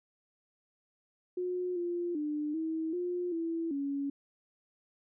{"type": "tone with pitch steps", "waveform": "sine", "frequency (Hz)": [361.3, 348.2, 299, 321, 355.2, 330.8, 280.2], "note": ["F#4", "F4", "D4", "E4", "F4", "E4", "C#4"], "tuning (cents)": [-41, -5, 31, -46, 29, 6, 19], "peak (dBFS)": -31, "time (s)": [1.37, 4.1], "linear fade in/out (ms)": 5, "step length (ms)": 390, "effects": []}